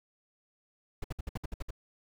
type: noise bursts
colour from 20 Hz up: brown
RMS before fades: -35 dBFS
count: 9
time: 1.02-1.707 s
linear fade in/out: 5 ms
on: 23 ms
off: 60 ms
effects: none